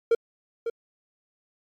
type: tone with echo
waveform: triangle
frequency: 461.1 Hz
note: A#4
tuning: 19 cents flat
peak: -14 dBFS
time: 0.11-0.15 s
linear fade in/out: 5 ms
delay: 550 ms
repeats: 1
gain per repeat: -9 dB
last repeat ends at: 0.7 s
effects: MP3 96 kbps